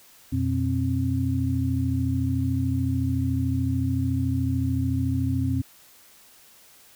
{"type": "tone cluster", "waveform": "sine", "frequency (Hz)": [88.4, 122.1, 264.5], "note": ["F2", "B2", "C4"], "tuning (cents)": [22, -19, 19], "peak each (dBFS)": -26, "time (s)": [0.32, 5.62], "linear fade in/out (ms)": 10, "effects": ["white hiss -53 dBFS RMS until 6.95 s"]}